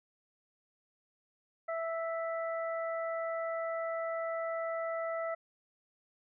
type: harmonic tone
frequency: 659.3 Hz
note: E5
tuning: in tune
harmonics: 1 / 2 / 3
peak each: -34 / -40 / -44 dBFS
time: 1.68-5.35 s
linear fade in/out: 10 ms
effects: none